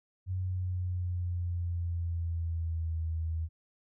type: tone with pitch glide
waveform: sine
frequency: 92.5 to 80.99 Hz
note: F#2 to E2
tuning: 0 to -30 cents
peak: -30 dBFS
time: 0.26-3.49 s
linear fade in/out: 50 ms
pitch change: -230 cents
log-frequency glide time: 0.38-2.99 s
effects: none